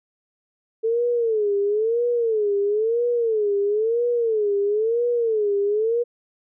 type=tone with vibrato; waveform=sine; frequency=440 Hz; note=A4; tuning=in tune; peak=-18 dBFS; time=0.83-6.04 s; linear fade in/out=20 ms; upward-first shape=sine; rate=1 Hz; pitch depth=160 cents each way; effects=none